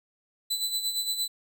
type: tone with tremolo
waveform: sawtooth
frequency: 3998 Hz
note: B7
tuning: 20 cents sharp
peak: -22 dBFS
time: 0.5-1.28 s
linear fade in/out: 10 ms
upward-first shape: sine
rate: 8.7 Hz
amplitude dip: 60%
effects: none